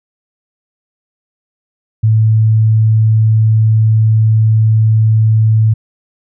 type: tone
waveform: sine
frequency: 110 Hz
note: A2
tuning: in tune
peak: -6 dBFS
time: 2.03-5.74 s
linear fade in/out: 10 ms
effects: none